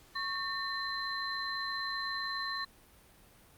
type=tone cluster; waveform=sine; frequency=1107 / 1808 / 4077 Hz; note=C#6 / A6 / C8; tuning=-3 / +47 / -46 cents; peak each=-38 / -37 / -38 dBFS; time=0.15-2.65 s; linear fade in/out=10 ms; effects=pink hiss -60 dBFS RMS until 3.57 s + Opus 48 kbps